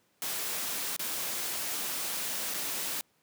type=noise with dropouts; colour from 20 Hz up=white; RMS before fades=-34 dBFS; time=0.22-3.01 s; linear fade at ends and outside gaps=0 ms; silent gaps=0.964-0.994 / 2.539-2.543 s; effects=pink hiss -70 dBFS RMS until 3.22 s + high-pass 150 Hz 12 dB/octave